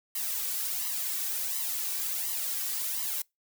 blue noise with flanger, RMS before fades -32 dBFS, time 0.15-3.22 s, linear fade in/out 5 ms, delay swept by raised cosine 0.99 to 2.69 ms, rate 1.4 Hz, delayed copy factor +0.95, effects noise-tail reverb RT60 0.2 s tail -26 dB re dry

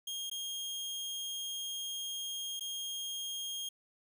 sawtooth tone with dropouts, 3240 Hz, G#7, 43 cents flat, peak -34 dBFS, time 0.07-3.69 s, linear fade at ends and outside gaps 5 ms, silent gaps 0.299-0.313 / 2.596-2.607 s, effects none

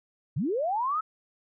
sine linear sweep, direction up, 108.4 to 1318.5 Hz, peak -25 dBFS, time 0.36-1.01 s, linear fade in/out 10 ms, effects none

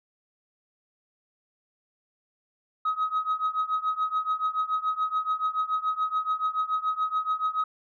sine tone with tremolo, 1267 Hz, D#6, 31 cents sharp, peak -19 dBFS, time 2.85-7.64 s, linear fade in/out 5 ms, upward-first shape triangle, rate 7 Hz, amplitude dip 95%, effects tanh soft clip ceiling -20 dBFS

